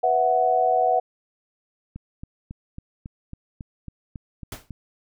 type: chord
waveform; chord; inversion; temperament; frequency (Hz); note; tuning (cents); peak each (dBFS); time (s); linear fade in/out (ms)
sine; B suspended fourth; none; equal; 493.9 / 659.3 / 740; B4 / E5 / F#5; 0 / 0 / 0; -25 / -23 / -19; 0.03-1; 10
type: click train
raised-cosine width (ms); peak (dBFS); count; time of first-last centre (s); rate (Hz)
5; -23; 11; 1.96-4.707; 3.64
type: noise with exponential decay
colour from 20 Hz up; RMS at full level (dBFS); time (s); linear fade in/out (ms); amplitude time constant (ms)
pink; -32; 4.52-4.7; 2; 38
effects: none